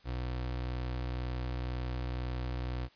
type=tone; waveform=30% pulse; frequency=62 Hz; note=B1; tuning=7 cents sharp; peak=-31 dBFS; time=0.04-2.89 s; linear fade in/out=50 ms; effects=white hiss -63 dBFS RMS until 2.95 s + resampled to 11025 Hz